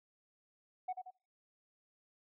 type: tone with echo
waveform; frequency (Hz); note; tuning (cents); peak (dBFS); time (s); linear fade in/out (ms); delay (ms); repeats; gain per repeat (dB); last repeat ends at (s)
sine; 740; F#5; 0; -33; 0.88-0.93; 10; 89; 2; -7; 1.108
effects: noise-tail reverb RT60 0.3 s tail -22 dB re dry + tanh soft clip ceiling -33 dBFS